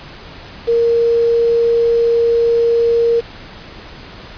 sine tone with quantisation, 466.2 Hz, A#4, in tune, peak -10 dBFS, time 0.67-3.21 s, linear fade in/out 20 ms, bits 5, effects pink hiss -35 dBFS RMS until 4.37 s + resampled to 11025 Hz

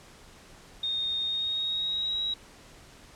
sine tone with pitch glide, 3689 to 3850 Hz, A#7 to B7, -19 to -45 cents, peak -27 dBFS, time 0.83-2.34 s, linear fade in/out 5 ms, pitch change +74 cents, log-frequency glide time 1.23-2.22 s, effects pink hiss -52 dBFS RMS until 3.15 s + low-pass 9000 Hz 12 dB/octave

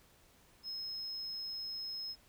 triangle tone, 5160 Hz, E8, 38 cents flat, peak -38 dBFS, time 0.63-2.16 s, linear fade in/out 50 ms, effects pink hiss -65 dBFS RMS until 2.28 s

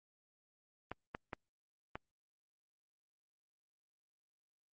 clicks, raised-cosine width 0.5 ms, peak -25 dBFS, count 4, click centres 0.916 / 1.149 / 1.332 / 1.955 s, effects Opus 24 kbps

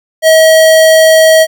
square tone, 639 Hz, D#5, 46 cents sharp, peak -3 dBFS, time 0.22-1.47 s, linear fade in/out 50 ms, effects none

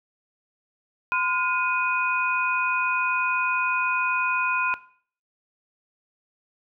sine tone cluster, 1021 / 1426 / 2487 Hz, C6 / F6 / D#7, -43 / +36 / -1 cents, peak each -25 dBFS, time 1.12-4.74 s, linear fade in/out 0 ms, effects noise-tail reverb RT60 0.5 s tail -18 dB re dry

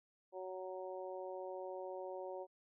harmonic tone, 186 Hz, F#3, 9 cents sharp, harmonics 2 / 3 / 4 / 5, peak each -47 / -46 / -51 / -53 dBFS, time 0.32-2.47 s, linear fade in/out 50 ms, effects none

